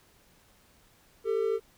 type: tone pair together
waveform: triangle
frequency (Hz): 396.4 / 450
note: G4 / A4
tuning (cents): +19 / +39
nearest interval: major second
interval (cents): 220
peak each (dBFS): -28 / -25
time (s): 1.24-1.6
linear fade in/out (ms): 50
effects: pink hiss -62 dBFS RMS until 1.77 s